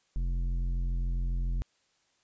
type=tone with tanh clipping; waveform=triangle; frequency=43.65 Hz; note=F1; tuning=in tune; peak=-29 dBFS; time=0.16-1.62 s; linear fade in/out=0 ms; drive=14 dB; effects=white hiss -71 dBFS RMS until 2.23 s + resampled to 16000 Hz